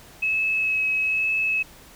sine tone with vibrato, 2578 Hz, E7, 39 cents flat, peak -20 dBFS, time 0.22-1.63 s, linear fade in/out 10 ms, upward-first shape sine, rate 1.1 Hz, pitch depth 13 cents each way, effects pink hiss -48 dBFS RMS until 1.95 s

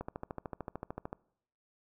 click train, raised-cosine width 1 ms, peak -24 dBFS, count 16, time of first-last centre 0.01-1.129 s, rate 13.4 Hz, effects noise-tail reverb RT60 0.7 s tail -24 dB re dry

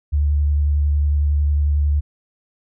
sine tone with vibrato, 73.1 Hz, D2, 7 cents flat, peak -14 dBFS, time 0.12-2.01 s, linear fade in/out 20 ms, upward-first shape sine, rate 11 Hz, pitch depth 19 cents each way, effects none

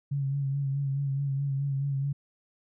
sine tone with vibrato, 138.6 Hz, C#3, in tune, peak -26 dBFS, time 0.11-2.13 s, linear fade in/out 10 ms, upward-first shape sine, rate 4.7 Hz, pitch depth 37 cents each way, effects none

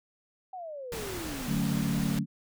sine exponential sweep, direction down, 768 to 239 Hz, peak -37 dBFS, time 0.53-1.48 s, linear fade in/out 5 ms
pink noise, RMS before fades -38 dBFS, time 0.92-2.19 s, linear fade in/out 2 ms
sine chord, D major seventh, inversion none, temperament equal, 146.83 / 185 / 220 / 277.2 Hz, D3 / F#3 / A3 / C#4, 0 / 0 / 0 / 0 cents, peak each -31 / -31 / -31 / -35 dBFS, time 1.46-2.26 s, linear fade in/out 50 ms
effects none

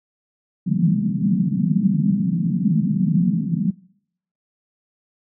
white band-pass noise, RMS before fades -19 dBFS, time 0.66-3.71 s, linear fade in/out 10 ms, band 160 to 210 Hz, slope 48 dB/octave, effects noise-tail reverb RT60 0.7 s tail -24 dB re dry

